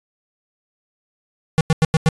square tone bursts, 160 Hz, D#3, 49 cents sharp, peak -12 dBFS, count 5, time 1.58-2.088 s, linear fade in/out 0 ms, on 28 ms, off 92 ms, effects resampled to 22050 Hz

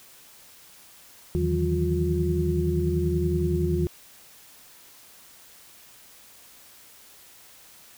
sine tone cluster, 80.4 / 154 / 164.5 / 185.4 / 355.5 Hz, E2 / D#3 / E3 / F#3 / F4, -43 / -17 / -3 / +4 / +31 cents, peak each -26 / -30 / -29 / -32 / -26 dBFS, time 1.35-3.87 s, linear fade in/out 0 ms, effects white hiss -51 dBFS RMS until 7.97 s

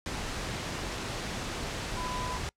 sine tone in noise, 1000 Hz, B5, 21 cents sharp, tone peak -36 dBFS, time 1.97-2.37 s, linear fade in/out 0 ms, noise pink, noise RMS -35 dBFS, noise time 0.06-2.49 s, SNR -4 dB, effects noise-tail reverb RT60 0.1 s tail -25 dB re dry + low-pass 7000 Hz 12 dB/octave

